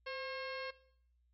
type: harmonic tone with a mistuned harmonic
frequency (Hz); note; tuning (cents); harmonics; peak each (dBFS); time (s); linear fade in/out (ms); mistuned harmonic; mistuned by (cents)
538; C5; +48; 1 / 2 / 3 / 4 / 5 / 6 / 7 / 8 / 9 / 10; -44 / -48 / -48 / -50 / -51 / -55 / -60 / -52 / -63 / -62; 0.06-0.71; 10; 1; -61
effects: noise-tail reverb RT60 0.6 s tail -17 dB re dry + added 60 Hz sine -70 dBFS peak until 1.33 s